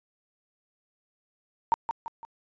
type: tone with echo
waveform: sine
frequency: 920 Hz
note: A#5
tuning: 23 cents flat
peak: -18 dBFS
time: 1.72-1.74 s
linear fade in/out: 0 ms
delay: 170 ms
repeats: 3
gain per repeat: -7 dB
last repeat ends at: 2.25 s
effects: resampled to 16000 Hz